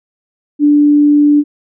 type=tone; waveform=sine; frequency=293.2 Hz; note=D4; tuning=3 cents flat; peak=-5 dBFS; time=0.59-1.44 s; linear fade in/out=50 ms; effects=none